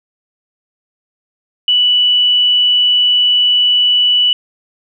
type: tone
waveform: sine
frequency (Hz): 2960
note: F#7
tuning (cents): 0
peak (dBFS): -8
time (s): 1.68-4.33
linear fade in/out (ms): 2
effects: none